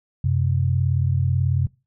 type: tone pair together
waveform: sine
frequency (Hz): 92.5 / 130.81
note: F#2 / C3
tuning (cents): 0 / 0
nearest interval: tritone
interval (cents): 600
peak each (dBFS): -20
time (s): 0.24-1.67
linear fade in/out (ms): 5
effects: noise-tail reverb RT60 0.3 s tail -23 dB re dry